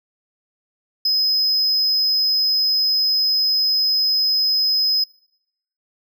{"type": "tone", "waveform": "triangle", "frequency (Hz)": 5070, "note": "D#8", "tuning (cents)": 32, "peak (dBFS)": -14, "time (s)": [1.05, 5.04], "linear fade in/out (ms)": 5, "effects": ["noise-tail reverb RT60 0.8 s tail -24 dB re dry"]}